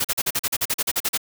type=noise bursts; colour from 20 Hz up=white; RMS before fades=-22 dBFS; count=14; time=0-1.177 s; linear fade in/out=10 ms; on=46 ms; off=41 ms; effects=none